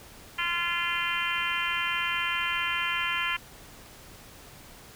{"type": "harmonic tone", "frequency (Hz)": 344.8, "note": "F4", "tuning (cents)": -22, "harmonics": [3, 4, 5, 6, 7, 8, 9], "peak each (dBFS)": [-34, -34, -34, -34, -34, -34, -34], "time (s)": [0.38, 3.37], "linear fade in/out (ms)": 10, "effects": ["pink hiss -49 dBFS RMS until 4.95 s"]}